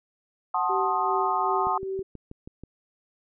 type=chord; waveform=sine; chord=F# diminished seventh; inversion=none; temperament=equal with one note detuned; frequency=740 / 880 / 1059.9 / 1244.5 Hz; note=F#5 / A5 / C6 / Eb6; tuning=0 / 0 / +22 / 0 cents; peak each=-28 dBFS; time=0.54-1.78 s; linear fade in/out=5 ms
type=tone with tremolo; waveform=sine; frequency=384.1 Hz; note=G4; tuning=35 cents flat; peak=-27 dBFS; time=0.69-2.03 s; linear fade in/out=10 ms; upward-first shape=sine; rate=2.6 Hz; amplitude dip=65%
type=click train; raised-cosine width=3 ms; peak=-27 dBFS; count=7; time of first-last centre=1.67-2.636 s; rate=6.21 Hz
effects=none